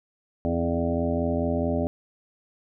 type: harmonic tone with a mistuned harmonic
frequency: 84.6 Hz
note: E2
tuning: 45 cents sharp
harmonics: 1 / 2 / 3 / 4 / 5 / 7 / 8 / 9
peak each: -29 / -32 / -27 / -35 / -32 / -29 / -36 / -39 dBFS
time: 0.45-1.87 s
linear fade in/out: 0 ms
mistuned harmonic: 4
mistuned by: -39 cents
effects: none